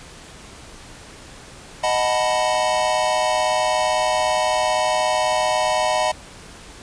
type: chord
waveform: square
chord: B dominant seventh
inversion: first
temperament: equal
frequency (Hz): 622.3 / 740 / 880 / 987.8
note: D#5 / F#5 / A5 / B5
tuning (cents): 0 / 0 / 0 / 0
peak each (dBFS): -22 / -24 / -26 / -25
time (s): 1.83-6.12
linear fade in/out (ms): 10
effects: pink hiss -41 dBFS RMS until 6.82 s + resampled to 22050 Hz